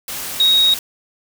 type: tone in noise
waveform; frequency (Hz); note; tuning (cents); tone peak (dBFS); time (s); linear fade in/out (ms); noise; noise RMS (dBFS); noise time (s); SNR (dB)
sine; 3777; A#7; +22; -10; 0.4-0.74; 2; white; -27; 0.08-0.79; +14
effects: none